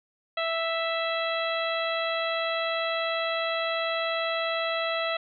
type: harmonic tone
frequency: 659.3 Hz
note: E5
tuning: in tune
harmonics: 1 / 2 / 3 / 4 / 5 / 6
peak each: -29 / -32 / -34 / -35 / -36 / -37 dBFS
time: 0.37-5.17 s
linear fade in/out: 5 ms
effects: none